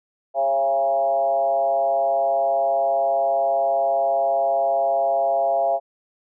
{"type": "tone with frequency modulation", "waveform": "sine", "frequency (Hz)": 680, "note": "F5", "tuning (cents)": -46, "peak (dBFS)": -17, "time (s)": [0.34, 5.8], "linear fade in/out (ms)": 50, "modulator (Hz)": 135, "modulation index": 0.9, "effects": []}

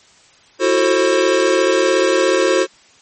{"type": "chord", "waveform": "square", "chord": "F# half-diminished seventh", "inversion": "third", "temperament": "just", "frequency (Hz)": [333, 370, 444, 532.8], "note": ["E4", "F#4", "A4", "C5"], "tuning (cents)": [18, 0, 16, 31], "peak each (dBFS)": [-21, -17, -21, -17], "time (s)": [0.59, 2.67], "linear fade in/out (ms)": 50, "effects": ["white hiss -49 dBFS RMS until 3.01 s", "MP3 32 kbps"]}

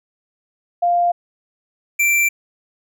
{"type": "tone pair in turn", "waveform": ["sine", "square"], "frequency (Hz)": [698.5, 2349], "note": ["F5", "D7"], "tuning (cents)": [0, 0], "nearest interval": "octave + major sixth", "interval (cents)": 2100, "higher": "second", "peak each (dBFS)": [-13, -14], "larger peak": "first", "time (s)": [[0.82, 1.12], [1.99, 2.29]], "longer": "neither", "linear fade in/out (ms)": 10, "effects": []}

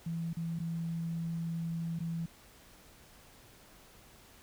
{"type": "tone with dropouts", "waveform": "sine", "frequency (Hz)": 166.1, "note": "E3", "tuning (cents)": 13, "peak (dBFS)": -33, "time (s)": [0.06, 2.26], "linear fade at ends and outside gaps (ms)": 5, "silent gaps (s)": [[0.332, 0.368], [0.59, 0.6], [1.99, 2.003]], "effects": ["pink hiss -58 dBFS RMS until 4.42 s"]}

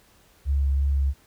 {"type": "tone with vibrato", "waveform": "sine", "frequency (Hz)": 69.3, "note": "C#2", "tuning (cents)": 0, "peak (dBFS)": -19, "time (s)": [0.45, 1.14], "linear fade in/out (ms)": 50, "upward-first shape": "triangle", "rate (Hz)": 2.9, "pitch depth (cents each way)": 19, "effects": ["pink hiss -58 dBFS RMS until 1.26 s"]}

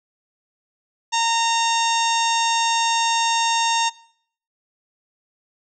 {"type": "harmonic tone", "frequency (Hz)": 920, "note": "A#5", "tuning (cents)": -23, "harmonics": [1, 2, 3, 4, 5, 6, 7, 8, 9], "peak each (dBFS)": [-20, -30, -27, -26, -35, -29, -28, -34, -40], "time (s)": [1.12, 3.9], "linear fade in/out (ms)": 20, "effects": ["noise-tail reverb RT60 0.6 s tail -20 dB re dry"]}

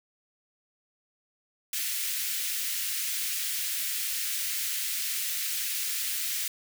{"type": "high-pass noise", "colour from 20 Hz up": "white", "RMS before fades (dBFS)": -31, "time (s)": [1.73, 6.48], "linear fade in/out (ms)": 2, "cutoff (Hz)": 1800, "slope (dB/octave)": 24, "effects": []}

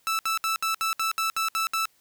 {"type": "tone bursts", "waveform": "sawtooth", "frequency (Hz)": 1318.5, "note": "E6", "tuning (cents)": 0, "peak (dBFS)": -20, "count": 10, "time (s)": [0.07, 1.855], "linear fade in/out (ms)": 0, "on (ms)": 120, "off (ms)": 65, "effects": ["white hiss -64 dBFS RMS until 2 s"]}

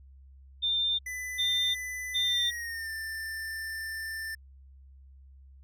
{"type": "tone bursts", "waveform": "sine", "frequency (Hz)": 3596, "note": "A7", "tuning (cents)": 37, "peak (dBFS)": -25, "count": 3, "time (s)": [0.62, 2.51], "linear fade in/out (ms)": 20, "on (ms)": 370, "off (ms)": 390}
{"type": "tone with pitch glide", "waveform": "square", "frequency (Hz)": [2000, 1781.8], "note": ["B6", "A6"], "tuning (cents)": [21, 21], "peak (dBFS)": -35, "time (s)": [1.06, 4.35], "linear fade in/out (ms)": 5, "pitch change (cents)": -200, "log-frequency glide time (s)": [2.23, 2.91]}
{"effects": ["added 67 Hz sine -50 dBFS peak until 5.63 s"]}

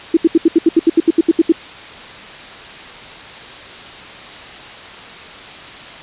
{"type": "tone bursts", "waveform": "sine", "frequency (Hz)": 329.6, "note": "E4", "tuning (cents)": 0, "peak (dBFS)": -5, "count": 14, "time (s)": [0.14, 1.522], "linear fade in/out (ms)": 5, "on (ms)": 30, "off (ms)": 74, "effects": ["white hiss -33 dBFS RMS until 6.02 s", "resampled to 8000 Hz"]}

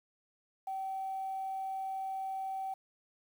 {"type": "tone", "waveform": "sine", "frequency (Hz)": 769, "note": "G5", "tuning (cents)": -33, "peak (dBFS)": -34, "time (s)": [0.67, 2.74], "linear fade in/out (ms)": 5, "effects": ["tanh soft clip ceiling -30 dBFS", "10-bit"]}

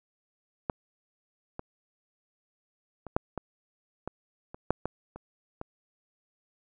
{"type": "clicks", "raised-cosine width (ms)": 1, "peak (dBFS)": [-14, -22, -26, -9, -19, -20, -27, -9, -16, -28, -22], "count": 11, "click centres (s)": [0.698, 1.594, 3.067, 3.165, 3.377, 4.076, 4.545, 4.706, 4.856, 5.16, 5.614], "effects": []}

